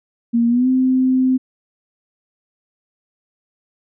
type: tone with pitch glide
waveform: sine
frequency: 234.2 to 258.4 Hz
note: A#3 to C4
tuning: +8 to -21 cents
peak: -12 dBFS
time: 0.33-1.38 s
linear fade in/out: 20 ms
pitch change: +171 cents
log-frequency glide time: 0.48-0.68 s
effects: none